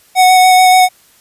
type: tone with vibrato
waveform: square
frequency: 740 Hz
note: F#5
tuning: in tune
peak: -5 dBFS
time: 0.15-0.89 s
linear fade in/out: 50 ms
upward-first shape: square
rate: 6.9 Hz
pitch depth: 10 cents each way
effects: white hiss -48 dBFS RMS until 1.2 s + resampled to 32000 Hz